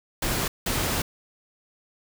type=noise bursts at uneven times; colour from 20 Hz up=pink; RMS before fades=-26 dBFS; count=2; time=0.22-0.48 / 0.66-1.02 s; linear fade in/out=5 ms; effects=none